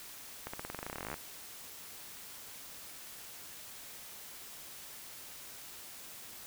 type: accelerating click train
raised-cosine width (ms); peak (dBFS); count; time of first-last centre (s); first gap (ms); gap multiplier
0.5; -24; 22; 0.47-1.141; 65; 0.92
effects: white hiss -49 dBFS RMS until 6.46 s